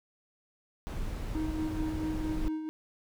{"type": "noise", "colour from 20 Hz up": "brown", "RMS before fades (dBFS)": -35, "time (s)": [0.87, 2.48], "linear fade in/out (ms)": 0}
{"type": "tone with tremolo", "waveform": "triangle", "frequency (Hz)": 312.9, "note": "D#4", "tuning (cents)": 10, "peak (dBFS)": -28, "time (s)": [1.35, 2.69], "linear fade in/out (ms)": 0, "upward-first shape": "sine", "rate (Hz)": 4.5, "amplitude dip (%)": 50}
{"effects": []}